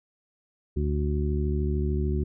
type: harmonic tone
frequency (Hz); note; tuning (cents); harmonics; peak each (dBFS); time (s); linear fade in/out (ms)
73.42; D2; 0; 1 / 2 / 3 / 4 / 5; -25 / -31 / -33 / -40 / -32; 0.76-2.24; 10
effects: none